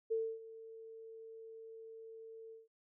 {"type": "tone with ADSR envelope", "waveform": "sine", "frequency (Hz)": 448.5, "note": "A4", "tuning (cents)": 33, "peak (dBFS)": -31, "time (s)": [0.1, 2.68], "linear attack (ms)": 19, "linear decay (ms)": 270, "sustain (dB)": -18, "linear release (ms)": 160, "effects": []}